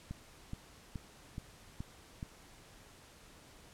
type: click train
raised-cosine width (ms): 5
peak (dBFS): -28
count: 6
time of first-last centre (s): 0.11-2.229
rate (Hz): 2.36
effects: pink hiss -58 dBFS RMS until 3.73 s + low-pass 11000 Hz 12 dB/octave